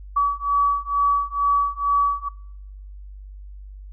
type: beating tone pair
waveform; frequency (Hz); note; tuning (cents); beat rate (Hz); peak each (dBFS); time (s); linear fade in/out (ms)
sine; 1140 / 1142.2; C#6 / D6; +48 / -49; 2.2; -21; 0.16-2.29; 10
effects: noise-tail reverb RT60 0.9 s tail -25 dB re dry + added 49 Hz sine -36 dBFS peak until 3.92 s